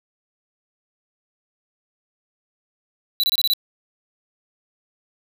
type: tone bursts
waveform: square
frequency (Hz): 3951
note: B7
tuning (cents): 0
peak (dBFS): -17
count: 6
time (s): 3.2-3.535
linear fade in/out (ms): 0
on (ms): 35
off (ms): 25
effects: none